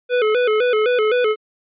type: tone with vibrato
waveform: square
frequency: 460.8 Hz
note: A#4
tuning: 20 cents flat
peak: -15 dBFS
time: 0.09-1.36 s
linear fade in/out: 50 ms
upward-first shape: square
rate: 3.9 Hz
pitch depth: 120 cents each way
effects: resampled to 8000 Hz